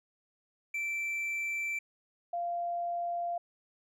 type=tone pair in turn; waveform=triangle / sine; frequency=2336 / 692.9 Hz; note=D7 / F5; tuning=-10 / -14 cents; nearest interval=octave + major sixth; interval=2104 cents; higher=first; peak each=-30 / -31 dBFS; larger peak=first; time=0.74-1.79 / 2.33-3.38 s; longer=neither; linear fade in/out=5 ms; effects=none